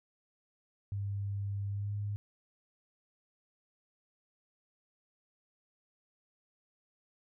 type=tone with pitch glide; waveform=sine; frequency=100 to 102.63 Hz; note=G2 to G#2; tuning=+35 to -20 cents; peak=-33 dBFS; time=0.92-2.16 s; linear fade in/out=0 ms; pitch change=+45 cents; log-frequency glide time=1.69-1.93 s; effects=none